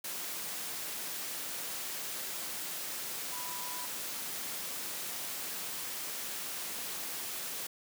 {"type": "tone in noise", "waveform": "sine", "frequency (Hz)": 987.8, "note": "B5", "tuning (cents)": 0, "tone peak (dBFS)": -44, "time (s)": [3.32, 3.86], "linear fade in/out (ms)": 5, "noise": "white", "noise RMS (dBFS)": -39, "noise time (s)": [0.04, 7.67], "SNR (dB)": -8, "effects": ["high-pass 150 Hz 12 dB/octave"]}